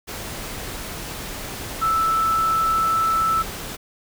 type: tone in noise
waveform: sine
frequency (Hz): 1318.5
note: E6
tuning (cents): 0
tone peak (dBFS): -17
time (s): 1.81-3.43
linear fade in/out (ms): 20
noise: pink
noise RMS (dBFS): -32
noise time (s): 0.07-3.77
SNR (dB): +12
effects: none